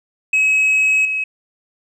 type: tone with level steps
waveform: sine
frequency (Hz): 2559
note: D#7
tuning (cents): +48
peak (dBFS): -9 / -17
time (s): 0.33-1.24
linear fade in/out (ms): 5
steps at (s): 1.05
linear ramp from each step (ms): 2
effects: tanh soft clip ceiling -11 dBFS